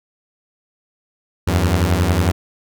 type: beating tone pair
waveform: sawtooth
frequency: 82.41 / 93.41 Hz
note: E2 / F#2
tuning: 0 / +17 cents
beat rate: 11 Hz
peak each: -13 dBFS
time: 1.47-2.32 s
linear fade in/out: 10 ms
effects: none

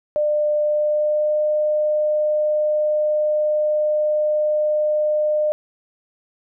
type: tone with pitch glide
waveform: sine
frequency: 599 to 605.6 Hz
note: D5 to D#5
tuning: +34 to -47 cents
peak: -16 dBFS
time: 0.16-5.52 s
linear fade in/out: 0 ms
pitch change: +19 cents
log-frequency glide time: 0.64-1.41 s
effects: none

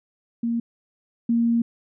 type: tone pair in turn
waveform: sine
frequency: 233.1 / 233.1 Hz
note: A#3 / A#3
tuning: 0 / 0 cents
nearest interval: unison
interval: 0 cents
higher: neither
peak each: -21 / -17 dBFS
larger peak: second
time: 0.43-0.6 / 1.29-1.62 s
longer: second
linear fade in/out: 5 ms
effects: none

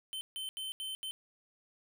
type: tone bursts at uneven times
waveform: square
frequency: 3081 Hz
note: G7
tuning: 31 cents flat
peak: -38 dBFS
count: 5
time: 0.13-0.21 / 0.36-0.49 / 0.57-0.72 / 0.8-0.95 / 1.03-1.11 s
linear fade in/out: 0 ms
effects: none

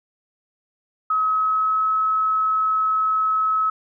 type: tone with pitch glide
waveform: sine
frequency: 1277 to 1288.9 Hz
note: D#6 to E6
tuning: +45 to -39 cents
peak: -17 dBFS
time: 1.1-3.7 s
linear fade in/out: 5 ms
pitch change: +16 cents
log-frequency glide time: 1.21-1.91 s
effects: none

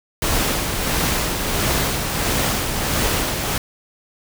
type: noise with tremolo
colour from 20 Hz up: pink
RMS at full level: -19 dBFS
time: 0.22-3.58 s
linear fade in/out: 2 ms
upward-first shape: sine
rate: 1.5 Hz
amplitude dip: 40%
effects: none

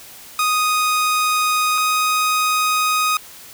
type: tone pair in turn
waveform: sawtooth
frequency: 1244.5 / 1250 Hz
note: D#6 / D#6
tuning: 0 / +8 cents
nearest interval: unison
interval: 8 cents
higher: second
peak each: -12 dBFS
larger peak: neither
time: 0.39-1.78 / 1.78-3.17 s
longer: neither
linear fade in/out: 2 ms
effects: white hiss -40 dBFS RMS until 3.53 s

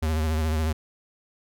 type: tone with vibrato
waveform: square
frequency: 78.6 Hz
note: D#2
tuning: 18 cents sharp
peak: -23 dBFS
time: 0.02-0.73 s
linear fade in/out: 10 ms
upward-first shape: sine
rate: 14 Hz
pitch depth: 52 cents each way
effects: none

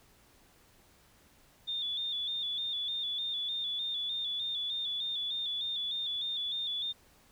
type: tone with vibrato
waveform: sine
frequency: 3533 Hz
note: A7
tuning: 6 cents sharp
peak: -32 dBFS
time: 1.67-6.93 s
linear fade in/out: 20 ms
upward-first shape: square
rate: 3.3 Hz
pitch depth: 47 cents each way
effects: pink hiss -63 dBFS RMS until 7.31 s

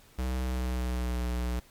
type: tone with pitch glide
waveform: square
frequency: 63.6 to 60.83 Hz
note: C2 to B1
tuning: -48 to -26 cents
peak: -29 dBFS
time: 0.18-1.6 s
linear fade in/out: 10 ms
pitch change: -78 cents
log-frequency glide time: 0.41-1.23 s
effects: pink hiss -58 dBFS RMS until 1.7 s + MP3 96 kbps

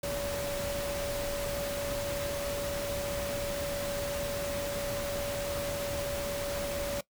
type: tone in noise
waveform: sine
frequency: 570 Hz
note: C#5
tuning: 48 cents sharp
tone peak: -33 dBFS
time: 0.03-7.01 s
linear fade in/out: 5 ms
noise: pink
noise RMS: -37 dBFS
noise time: 0.03-7.01 s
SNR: +1 dB
effects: noise-tail reverb RT60 0.1 s tail -19 dB re dry

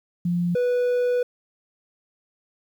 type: tone pair in turn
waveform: sine / triangle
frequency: 174.61 / 492 Hz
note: F3 / B4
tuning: 0 / -7 cents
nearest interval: octave + tritone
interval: 1793 cents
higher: second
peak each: -20 / -17 dBFS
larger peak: second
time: 0.25-0.55 / 0.55-1.23 s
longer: second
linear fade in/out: 5 ms
effects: 9-bit

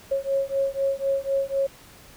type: beating tone pair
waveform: sine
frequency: 545 / 549 Hz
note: C#5 / C#5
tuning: -29 / -17 cents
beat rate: 4 Hz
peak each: -25 dBFS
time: 0.11-1.67 s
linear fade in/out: 10 ms
effects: pink hiss -49 dBFS RMS until 2.16 s

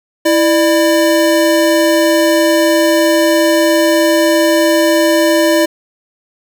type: tone pair together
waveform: square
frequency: 329.6 / 597.9 Hz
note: E4 / D5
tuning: 0 / +31 cents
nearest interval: minor seventh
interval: 1031 cents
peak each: -12 dBFS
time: 0.25-5.66 s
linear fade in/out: 10 ms
effects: none

